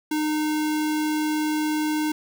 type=tone with sample-and-hold; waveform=sine; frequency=306.1 Hz; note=D#4; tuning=28 cents flat; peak=-21 dBFS; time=0.11-2.12 s; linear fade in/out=5 ms; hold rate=1225 Hz; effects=none